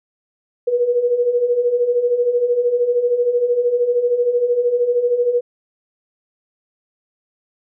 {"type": "beating tone pair", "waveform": "sine", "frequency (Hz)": [474.7, 487.7], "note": ["A#4", "B4"], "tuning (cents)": [31, -22], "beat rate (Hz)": 13, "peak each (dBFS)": [-21, -15], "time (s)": [0.67, 5.41], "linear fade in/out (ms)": 10, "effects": []}